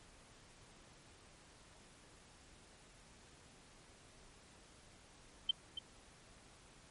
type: tone with echo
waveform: sine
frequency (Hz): 3107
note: G7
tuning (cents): -16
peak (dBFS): -28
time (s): 5.49-5.51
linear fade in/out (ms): 5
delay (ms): 280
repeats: 1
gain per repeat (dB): -11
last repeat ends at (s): 5.79
effects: pink hiss -62 dBFS RMS until 6.9 s + MP3 48 kbps